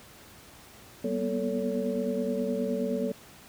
sine tone cluster, 193.1 / 238 / 247.5 / 442.7 / 564 Hz, G3 / A#3 / B3 / A4 / C#5, -26 / +36 / +4 / +11 / +30 cents, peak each -34 / -32 / -36 / -32 / -33 dBFS, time 1.04-3.12 s, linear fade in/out 5 ms, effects pink hiss -51 dBFS RMS until 3.48 s + high-pass 60 Hz 12 dB/octave

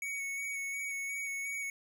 square tone with vibrato, 2229 Hz, C#7, 9 cents sharp, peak -36 dBFS, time 0.02-1.7 s, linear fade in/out 2 ms, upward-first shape square, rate 2.8 Hz, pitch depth 14 cents each way, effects none

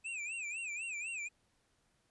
square tone with vibrato, 2535 Hz, D#7, 32 cents sharp, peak -39 dBFS, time 0.04-1.29 s, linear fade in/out 20 ms, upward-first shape sine, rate 4 Hz, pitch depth 150 cents each way, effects pink hiss -75 dBFS RMS until 2.1 s + resampled to 24000 Hz

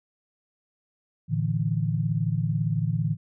sine chord, A suspended fourth, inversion none, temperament equal with one note detuned, 112.38 / 146.83 / 164.81 Hz, A2 / D3 / E3, +37 / 0 / 0 cents, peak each -27 dBFS, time 1.28-3.17 s, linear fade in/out 50 ms, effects none

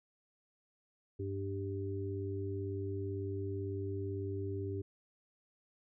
harmonic tone, 98 Hz, G2, in tune, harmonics 1 / 3 / 4, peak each -38 / -44 / -40 dBFS, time 1.19-4.82 s, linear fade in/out 10 ms, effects none

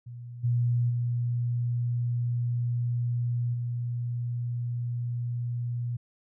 sine tone with level steps, 120.4 Hz, B2, 44 cents flat, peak -38 / -22 / -25 / -28 dBFS, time 0.06-5.97 s, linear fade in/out 10 ms, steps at 0.43 / 0.89 / 3.53 s, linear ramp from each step 20 ms, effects none

